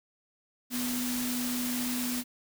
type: tone in noise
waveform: sine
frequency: 246.9 Hz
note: B3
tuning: in tune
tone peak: -31 dBFS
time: 0.7-2.24 s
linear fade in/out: 50 ms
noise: white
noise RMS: -35 dBFS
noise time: 0.7-2.24 s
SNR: +1 dB
effects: none